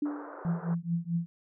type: tone with exponential decay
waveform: sine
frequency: 293.1 Hz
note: D4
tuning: 3 cents flat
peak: -25 dBFS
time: 0.02-0.48 s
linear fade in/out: 5 ms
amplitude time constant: 99 ms
type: band-pass noise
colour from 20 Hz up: pink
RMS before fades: -44 dBFS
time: 0.05-0.75 s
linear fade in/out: 10 ms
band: 360 to 1500 Hz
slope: 48 dB/octave
type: tone with tremolo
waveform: sine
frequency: 169.6 Hz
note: E3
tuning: 50 cents sharp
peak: -24 dBFS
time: 0.45-1.26 s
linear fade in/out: 0 ms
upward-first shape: triangle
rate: 4.6 Hz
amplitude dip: 100%
effects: none